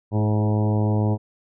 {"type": "harmonic tone with a mistuned harmonic", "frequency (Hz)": 106.5, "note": "G#2", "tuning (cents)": 44, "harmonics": [1, 2, 3, 4, 5, 6, 7, 8, 9], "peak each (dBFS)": [-19, -25, -29, -31, -33, -35, -36, -37, -38], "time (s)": [0.11, 1.18], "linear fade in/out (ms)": 50, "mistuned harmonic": 4, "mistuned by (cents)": -18, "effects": []}